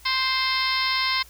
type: harmonic tone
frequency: 523.3 Hz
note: C5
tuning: in tune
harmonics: 2 / 3 / 4 / 5 / 6 / 7 / 8 / 9 / 10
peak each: -27 / -34 / -26 / -35 / -33 / -31 / -29 / -34 / -30 dBFS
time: 0.05-1.23 s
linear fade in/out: 10 ms
effects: added 60 Hz sine -50 dBFS peak until 1.29 s + white hiss -51 dBFS RMS until 1.29 s